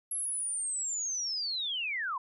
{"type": "linear sweep", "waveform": "sine", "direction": "down", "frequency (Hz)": [11250, 962], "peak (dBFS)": -31, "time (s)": [0.11, 2.18], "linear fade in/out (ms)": 5, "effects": []}